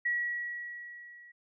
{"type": "tone with level ramp", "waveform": "sine", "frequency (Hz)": 1923, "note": "B6", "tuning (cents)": -47, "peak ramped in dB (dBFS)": [-26, -51], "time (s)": [0.05, 1.32], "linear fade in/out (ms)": 10, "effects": []}